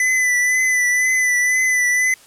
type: tone with vibrato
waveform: square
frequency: 2000 Hz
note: B6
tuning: 21 cents sharp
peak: -15 dBFS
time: 0-2.14 s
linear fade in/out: 2 ms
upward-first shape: triangle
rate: 2 Hz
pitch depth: 34 cents each way
effects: white hiss -47 dBFS RMS until 2.26 s + low-pass 11000 Hz 12 dB/octave